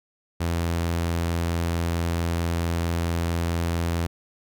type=tone; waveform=sawtooth; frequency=84.5 Hz; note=E2; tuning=43 cents sharp; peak=-19 dBFS; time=0.4-4.07 s; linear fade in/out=10 ms; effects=none